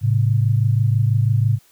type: tone pair together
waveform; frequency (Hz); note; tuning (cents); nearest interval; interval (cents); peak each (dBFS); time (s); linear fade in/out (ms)
sine; 108.7 / 134.8; A2 / C#3; -21 / -48; major third; 373; -15 / -19; 0.01-1.59; 50
effects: white hiss -55 dBFS RMS until 1.71 s